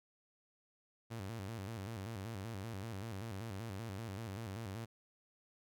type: tone with vibrato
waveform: sawtooth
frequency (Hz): 105.2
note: G#2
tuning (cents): +23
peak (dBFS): -38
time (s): 1.1-4.86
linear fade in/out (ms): 20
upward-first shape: square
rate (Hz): 5.2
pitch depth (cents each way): 150
effects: none